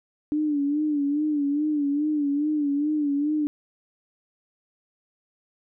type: tone with vibrato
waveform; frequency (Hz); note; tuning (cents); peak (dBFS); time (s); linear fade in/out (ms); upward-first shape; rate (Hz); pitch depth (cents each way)
sine; 293.7; D4; 0; -21; 0.32-3.47; 0; sine; 2.4; 73
effects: none